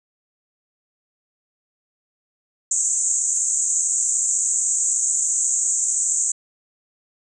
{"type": "band-pass noise", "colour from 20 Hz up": "pink", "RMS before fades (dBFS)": -21, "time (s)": [2.71, 6.32], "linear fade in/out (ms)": 5, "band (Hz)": [6600, 8100], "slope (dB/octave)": 96, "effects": []}